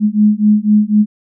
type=beating tone pair; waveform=sine; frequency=208.7 / 212.7 Hz; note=G#3 / G#3; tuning=+9 / +42 cents; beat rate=4 Hz; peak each=-11 dBFS; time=0-1.06 s; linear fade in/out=50 ms; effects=none